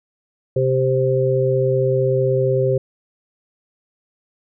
harmonic tone, 130.81 Hz, C3, in tune, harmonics 1 / 3 / 4, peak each -19 / -19 / -19 dBFS, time 0.56-2.78 s, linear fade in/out 5 ms, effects none

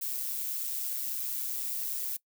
violet noise with amplitude modulation, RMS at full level -32 dBFS, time 0.01-2.17 s, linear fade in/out 10 ms, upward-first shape sine, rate 130 Hz, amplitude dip 45%, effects noise-tail reverb RT60 0.1 s tail -21 dB re dry

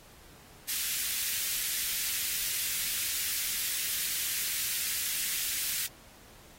white high-pass noise, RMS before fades -32 dBFS, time 0.68-5.87 s, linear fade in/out 10 ms, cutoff 1700 Hz, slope 24 dB/octave, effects pink hiss -55 dBFS RMS until 6.58 s + AAC 48 kbps

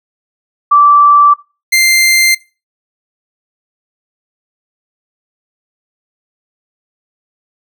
sine / sawtooth tone pair in turn, 1164 / 2090 Hz, D6 / C7, -16 / -2 cents, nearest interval minor seventh, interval 1014 cents, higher second, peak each -3 dBFS, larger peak neither, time 0.71-1.34 / 1.72-2.35 s, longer neither, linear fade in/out 10 ms, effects noise-tail reverb RT60 0.3 s tail -21 dB re dry

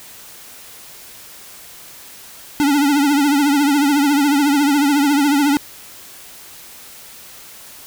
square tone with vibrato, 286.1 Hz, D4, 45 cents flat, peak -13 dBFS, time 2.6-5.57 s, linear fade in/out 0 ms, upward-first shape triangle, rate 14 Hz, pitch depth 95 cents each way, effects white hiss -39 dBFS RMS until 7.86 s

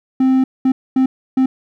triangle tone bursts at uneven times, 261.6 Hz, C4, in tune, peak -8 dBFS, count 4, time 0.2-0.44 / 0.65-0.72 / 0.96-1.06 / 1.37-1.46 s, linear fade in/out 5 ms, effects none

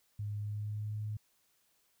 sine tone with pitch glide, 103.83 to 106.44 Hz, G#2 to G#2, 0 to +43 cents, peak -35 dBFS, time 0.19-1.17 s, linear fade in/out 5 ms, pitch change +43 cents, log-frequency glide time 0.34-0.98 s, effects white hiss -73 dBFS RMS until 2 s

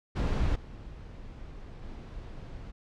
brown noise with level steps, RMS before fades -27 / -44 / -42 dBFS, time 0.15-2.72 s, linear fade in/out 20 ms, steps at 0.55 / 1.82 s, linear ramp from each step 10 ms, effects low-pass 5000 Hz 12 dB/octave

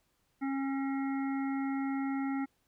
harmonic tone with a mistuned harmonic, 272.4 Hz, C#4, 30 cents flat, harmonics 1 / 3 / 5 / 7 / 8, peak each -31 / -41 / -45 / -48 / -49 dBFS, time 0.41-2.46 s, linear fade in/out 20 ms, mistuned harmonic 8, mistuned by -22 cents, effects pink hiss -75 dBFS RMS until 2.67 s

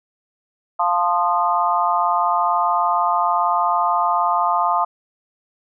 sine chord, F dominant seventh, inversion none, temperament equal with one note detuned, 698.5 / 880 / 1046.5 / 1228.8 Hz, F5 / A5 / C6 / Eb6, 0 / 0 / 0 / -22 cents, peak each -21 dBFS, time 0.79-4.85 s, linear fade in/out 10 ms, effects none

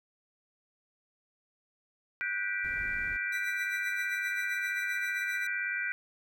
sine chord, G major seventh, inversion third, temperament just, 1470 / 1568 / 1960 / 2352 Hz, F#6 / G6 / B6 / D7, -12 / 0 / -14 / +2 cents, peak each -36 dBFS, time 2.21-5.92 s, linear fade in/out 0 ms
brown noise, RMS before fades -46 dBFS, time 2.64-3.17 s, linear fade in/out 5 ms
sawtooth tone with tremolo, 1975.5 Hz, B6, in tune, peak -35 dBFS, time 3.32-5.47 s, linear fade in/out 5 ms, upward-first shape sine, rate 7.6 Hz, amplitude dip 70%
effects none

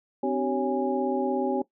sine tone cluster, 258 / 294.9 / 381.5 / 556 / 825 Hz, C4 / D4 / G4 / C#5 / G#5, -24 / +7 / -47 / +5 / -12 cents, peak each -28 / -35 / -28 / -30 / -31 dBFS, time 0.23-1.62 s, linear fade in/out 5 ms, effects noise-tail reverb RT60 0.1 s tail -18 dB re dry

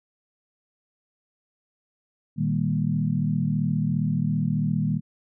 sine tone cluster, 115.4 / 154.5 / 197.4 / 232.3 Hz, A#2 / D#3 / G3 / A#3, -17 / -12 / +12 / -6 cents, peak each -30 / -24 / -27 / -29 dBFS, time 2.36-5.01 s, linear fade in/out 50 ms, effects none

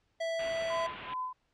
square tone, 659.3 Hz, E5, in tune, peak -32 dBFS, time 0.2-0.87 s, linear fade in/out 10 ms
white low-pass noise, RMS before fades -45 dBFS, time 0.39-1.14 s, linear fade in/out 5 ms, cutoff 3300 Hz, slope 48 dB/octave
sine tone with tremolo, 1015 Hz, B5, 47 cents sharp, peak -32 dBFS, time 0.7-1.33 s, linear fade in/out 5 ms, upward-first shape sine, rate 2.5 Hz, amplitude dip 100%
effects pink hiss -75 dBFS RMS until 1.53 s + low-pass 5000 Hz 12 dB/octave

